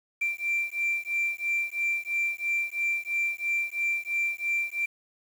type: beating tone pair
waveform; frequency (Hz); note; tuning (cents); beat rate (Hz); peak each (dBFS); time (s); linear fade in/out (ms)
sine; 2354 / 2357; D7 / D7; +3 / +6; 3; -28; 0.21-4.86; 10
effects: tanh soft clip ceiling -20 dBFS + 8-bit